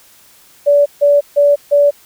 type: tone bursts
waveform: sine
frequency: 576 Hz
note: D5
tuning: 34 cents flat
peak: -6 dBFS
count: 4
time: 0.66-1.91 s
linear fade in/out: 20 ms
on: 200 ms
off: 150 ms
effects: white hiss -46 dBFS RMS until 2.05 s